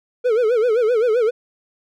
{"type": "tone with vibrato", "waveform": "triangle", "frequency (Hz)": 462.4, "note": "A#4", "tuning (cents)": -14, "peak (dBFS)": -12, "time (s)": [0.24, 1.31], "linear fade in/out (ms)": 20, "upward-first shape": "sine", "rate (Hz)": 7.7, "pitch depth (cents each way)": 150, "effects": []}